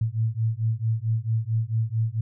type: beating tone pair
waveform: sine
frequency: 110 / 114.5 Hz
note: A2 / A#2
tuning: 0 / -31 cents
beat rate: 4.5 Hz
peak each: -25 dBFS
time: 0.01-2.21 s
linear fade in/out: 5 ms
effects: none